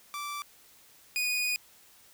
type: tone pair in turn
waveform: sawtooth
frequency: 1167 / 2473 Hz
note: D6 / D#7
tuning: -11 / -11 cents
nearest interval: octave + minor second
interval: 1300 cents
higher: second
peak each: -31 / -24 dBFS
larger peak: second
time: 0.14-0.42 / 1.16-1.56 s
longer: second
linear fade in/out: 0 ms
effects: white hiss -58 dBFS RMS until 2.13 s